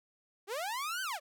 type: linear two-way sweep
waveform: sawtooth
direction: up then down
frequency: 364.1 to 1568 to 539 Hz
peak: -31 dBFS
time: 0.47-1.2 s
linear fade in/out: 50 ms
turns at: 1.02 s
effects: none